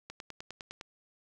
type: click train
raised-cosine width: 0.2 ms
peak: -25 dBFS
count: 8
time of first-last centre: 0.1-0.811 s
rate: 9.84 Hz
effects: none